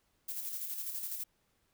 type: noise with tremolo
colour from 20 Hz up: violet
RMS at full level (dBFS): -38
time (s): 0.28-1.24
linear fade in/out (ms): 10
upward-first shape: square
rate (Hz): 12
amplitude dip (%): 40
effects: pink hiss -75 dBFS RMS until 1.73 s